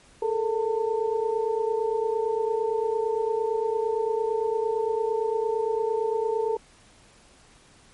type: tone cluster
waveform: sine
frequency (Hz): 427.5 / 456.3 / 897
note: A4 / A#4 / A5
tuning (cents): -50 / -37 / +33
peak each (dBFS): -26 / -26 / -31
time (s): 0.22-6.57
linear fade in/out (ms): 5
effects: pink hiss -55 dBFS RMS until 7.93 s + MP3 48 kbps